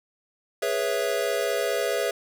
square chord, C# minor seventh, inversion second, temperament equal with one note detuned, 415.3 / 489.9 / 554.4 / 659.3 Hz, G#4 / B4 / C#5 / E5, 0 / -14 / 0 / 0 cents, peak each -30 dBFS, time 0.62-2.11 s, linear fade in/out 5 ms, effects none

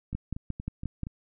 two click trains, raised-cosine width 5 ms, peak -24 / -19 dBFS, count 5 / 6, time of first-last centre 0.13-1.069 / 0.15-1.033 s, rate 4.26 / 5.66 Hz, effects none

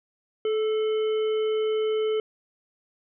harmonic tone with a mistuned harmonic, 433.2 Hz, A4, 27 cents flat, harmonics 1 / 3 / 5 / 7, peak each -22 / -40 / -44 / -40 dBFS, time 0.45-2.2 s, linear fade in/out 2 ms, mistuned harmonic 3, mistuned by +30 cents, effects none

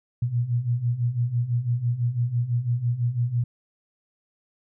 sine beating tone pair, 116.8 / 122.8 Hz, A#2 / B2, +4 / -9 cents, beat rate 6 Hz, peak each -27 / -23 dBFS, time 0.22-3.44 s, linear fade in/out 5 ms, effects none

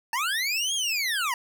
25% pulse linear two-way sweep, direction up then down, 865 to 3331 to 922 Hz, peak -21 dBFS, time 0.13-1.34 s, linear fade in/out 2 ms, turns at 0.74 s, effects none

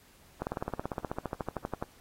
slowing click train, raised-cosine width 1 ms, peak -18 dBFS, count 22, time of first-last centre 0.42-1.825 s, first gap 49 ms, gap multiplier 1.03, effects pink hiss -60 dBFS RMS until 2 s + AAC 48 kbps

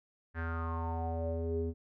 square tone with low-pass filter sweep, 82.6 Hz, E2, 4 cents sharp, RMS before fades -35 dBFS, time 0.34-1.74 s, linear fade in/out 50 ms, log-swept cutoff 1700 to 340 Hz, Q 6.6, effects none

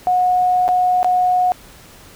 sine tone with dropouts, 728 Hz, F#5, 28 cents flat, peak -12 dBFS, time 0.07-1.52 s, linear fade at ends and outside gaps 0 ms, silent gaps 0.68-0.688 / 1.03-1.045 s, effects pink hiss -43 dBFS RMS until 2.15 s

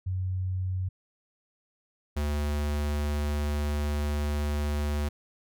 sine / square tone pair in turn, 92.8 / 73.66 Hz, F#2 / D2, +6 / +6 cents, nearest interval major third, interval 400 cents, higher first, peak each -27 dBFS, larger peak neither, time 0.06-0.89 / 2.16-5.09 s, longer second, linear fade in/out 10 ms, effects none

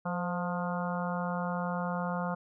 harmonic tone with a mistuned harmonic, 177.2 Hz, F3, 25 cents sharp, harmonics 1 / 3 / 4 / 5 / 6 / 7 / 8, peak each -33 / -38 / -39 / -40 / -41 / -41 / -42 dBFS, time 0.05-2.35 s, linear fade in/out 10 ms, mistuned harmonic 3, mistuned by -35 cents, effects none

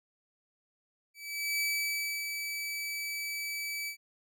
sawtooth tone with ADSR envelope, 2300 Hz, D7, 37 cents flat, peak -25 dBFS, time 1.14-3.97 s, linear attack 460 ms, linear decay 640 ms, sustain -6 dB, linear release 92 ms, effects none

